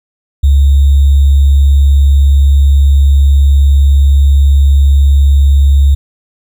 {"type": "tone with sample-and-hold", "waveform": "sine", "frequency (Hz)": 69.7, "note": "C#2", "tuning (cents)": 10, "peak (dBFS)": -3, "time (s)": [0.43, 5.95], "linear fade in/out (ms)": 10, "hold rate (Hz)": 3675, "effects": []}